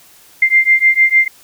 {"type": "beating tone pair", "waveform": "sine", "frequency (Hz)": [2093, 2099.6], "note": ["C7", "C7"], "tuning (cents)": [0, 5], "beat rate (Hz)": 6.6, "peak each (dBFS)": -11, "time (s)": [0.42, 1.28], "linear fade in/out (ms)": 5, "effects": ["white hiss -45 dBFS RMS until 1.43 s"]}